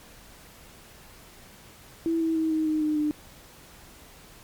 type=tone with pitch steps; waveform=sine; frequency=329.6 / 324.5 / 319.5 / 314.5 / 309.7 / 304.9 / 300.2 Hz; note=E4 / E4 / D#4 / D#4 / D#4 / D#4 / D4; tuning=0 / -27 / +46 / +19 / -8 / -35 / +38 cents; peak=-22 dBFS; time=2.06-3.11 s; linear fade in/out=0 ms; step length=150 ms; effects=pink hiss -50 dBFS RMS until 4.43 s + MP3 96 kbps